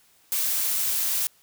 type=noise; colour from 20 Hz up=blue; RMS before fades=-25 dBFS; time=0.32-1.27 s; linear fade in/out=0 ms; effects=white hiss -60 dBFS RMS until 1.42 s